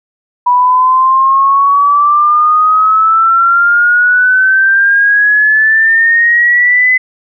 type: exponential sweep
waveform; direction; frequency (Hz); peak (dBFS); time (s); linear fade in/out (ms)
sine; up; 978 to 2029; -5; 0.46-6.98; 10
effects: none